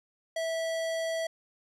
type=tone; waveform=square; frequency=654 Hz; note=E5; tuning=14 cents flat; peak=-30 dBFS; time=0.36-1.27 s; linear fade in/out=5 ms; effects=low-pass 9000 Hz 12 dB/octave + 12-bit